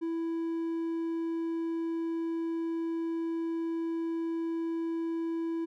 triangle tone, 330.6 Hz, E4, 5 cents sharp, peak -28 dBFS, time 0.01-5.66 s, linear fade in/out 20 ms, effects none

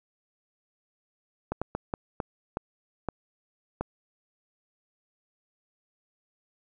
slowing click train, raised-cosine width 1 ms, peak -15 dBFS, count 8, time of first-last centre 1.52-3.81 s, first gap 96 ms, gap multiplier 1.4, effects none

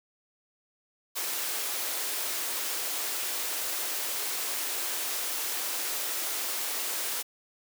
white high-pass noise, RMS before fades -32 dBFS, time 1.15-7.23 s, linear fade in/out 20 ms, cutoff 310 Hz, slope 24 dB/octave, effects none

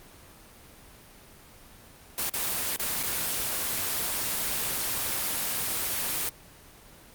white noise with dropouts, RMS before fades -29 dBFS, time 2.18-6.29 s, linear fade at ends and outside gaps 2 ms, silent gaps 2.296-2.338 / 2.763-2.795 / 3.03-3.034 s, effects pink hiss -51 dBFS RMS until 7.14 s + Opus 24 kbps

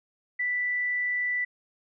sine tone, 1975.5 Hz, B6, in tune, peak -25 dBFS, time 0.39-1.45 s, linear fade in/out 10 ms, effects none

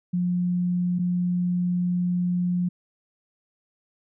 sine tone pair in turn, 177.9 / 177.9 Hz, F3 / F3, +32 / +32 cents, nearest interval unison, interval 0 cents, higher neither, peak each -21 dBFS, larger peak neither, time 0.13-0.99 / 0.99-2.69 s, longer second, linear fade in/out 10 ms, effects none

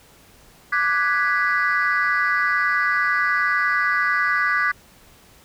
sine chord, G# half-diminished seventh, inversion second, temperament equal, 1174.7 / 1480 / 1661.2 / 1975.5 Hz, D6 / F#6 / G#6 / B6, 0 / 0 / 0 / 0 cents, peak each -22 dBFS, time 0.72-4.72 s, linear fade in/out 10 ms, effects tanh soft clip ceiling -11 dBFS + pink hiss -51 dBFS RMS until 5.44 s

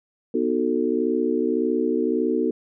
sine chord, B dominant seventh, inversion none, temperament just, 246.9 / 308.7 / 370.4 / 444.5 Hz, B3 / D#4 / F#4 / A4, 0 / -14 / +2 / +18 cents, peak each -25 dBFS, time 0.34-2.51 s, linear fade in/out 5 ms, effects none

